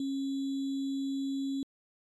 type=tone with sample-and-hold; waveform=sine; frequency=272.9 Hz; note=C#4; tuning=27 cents flat; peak=-30 dBFS; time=0-1.63 s; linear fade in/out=2 ms; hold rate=3675 Hz; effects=low-pass 7000 Hz 12 dB/octave + MP3 96 kbps